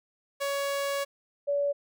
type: tone pair in turn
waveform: sawtooth / sine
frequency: 560 / 570.8 Hz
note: C#5 / D5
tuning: +18 / -49 cents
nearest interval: unison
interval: 33 cents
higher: second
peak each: -24 dBFS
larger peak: neither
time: 0.4-1.05 / 1.47-1.73 s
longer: first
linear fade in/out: 20 ms
effects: none